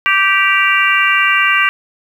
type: harmonic tone with a mistuned harmonic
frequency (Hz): 390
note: G4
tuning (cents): -9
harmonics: 3 / 4 / 5 / 6 / 7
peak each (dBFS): -16 / -16 / -16 / -16 / -16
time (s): 0.06-1.69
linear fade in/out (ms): 0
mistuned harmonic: 7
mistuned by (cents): +28
effects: 7-bit